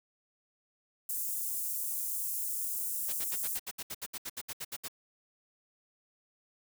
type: high-pass noise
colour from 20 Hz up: white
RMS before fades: -35 dBFS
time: 1.09-3.58 s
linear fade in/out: 5 ms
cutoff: 7800 Hz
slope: 24 dB/octave
type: noise bursts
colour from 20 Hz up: white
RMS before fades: -39 dBFS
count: 16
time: 3.08-4.883 s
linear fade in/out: 10 ms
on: 48 ms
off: 69 ms
effects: none